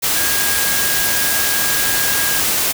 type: tone in noise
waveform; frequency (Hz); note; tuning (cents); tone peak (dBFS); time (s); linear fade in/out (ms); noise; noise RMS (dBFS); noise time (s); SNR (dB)
sine; 1634; G#6; -29; -23; 0.15-2.41; 20; white; -17; 0.02-2.73; -9
effects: none